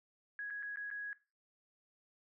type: tone with dropouts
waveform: sine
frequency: 1664 Hz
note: G#6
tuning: 3 cents sharp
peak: -39 dBFS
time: 0.39-1.13 s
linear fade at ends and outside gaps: 1 ms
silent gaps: 0.502-0.506 / 0.626-0.63 / 0.759-0.771 / 0.903-0.912 s
effects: noise-tail reverb RT60 0.3 s tail -17 dB re dry